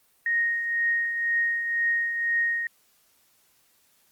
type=tone with tremolo; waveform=sine; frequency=1864.7 Hz; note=A#6; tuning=in tune; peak=-20 dBFS; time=0.26-2.67 s; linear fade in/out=2 ms; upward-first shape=triangle; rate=2 Hz; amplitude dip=55%; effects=white hiss -64 dBFS RMS until 4.11 s + Opus 32 kbps